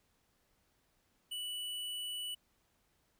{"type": "tone", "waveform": "square", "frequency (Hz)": 2960, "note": "F#7", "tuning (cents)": 0, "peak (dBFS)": -39, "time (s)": [1.31, 2.35], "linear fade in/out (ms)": 10, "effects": ["pink hiss -75 dBFS RMS until 3.19 s"]}